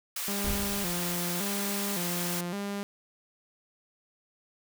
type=high-pass noise; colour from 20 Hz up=white; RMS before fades=-34 dBFS; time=0.16-2.41 s; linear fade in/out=5 ms; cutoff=850 Hz; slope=12 dB/octave
type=tone with vibrato; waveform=sawtooth; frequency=187.7 Hz; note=F#3; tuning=25 cents sharp; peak=-28 dBFS; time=0.28-2.83 s; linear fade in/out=0 ms; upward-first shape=square; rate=0.89 Hz; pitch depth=120 cents each way
type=noise with exponential decay; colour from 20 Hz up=brown; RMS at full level=-29 dBFS; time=0.44-1.32 s; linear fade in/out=5 ms; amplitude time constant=190 ms
effects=none